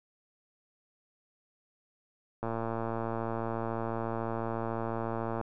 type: click train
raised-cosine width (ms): 1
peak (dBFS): -20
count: 341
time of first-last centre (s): 2.43-5.412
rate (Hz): 114
effects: none